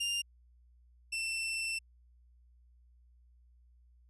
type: tone pair in turn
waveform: sawtooth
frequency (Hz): 2800 / 2682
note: F7 / E7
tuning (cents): +4 / +29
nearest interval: minor second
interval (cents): 75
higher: first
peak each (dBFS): -28 / -30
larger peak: first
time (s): 0-0.22 / 1.12-1.79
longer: second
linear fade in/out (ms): 10
effects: added 60 Hz sine -60 dBFS peak until 4.09 s + resampled to 24000 Hz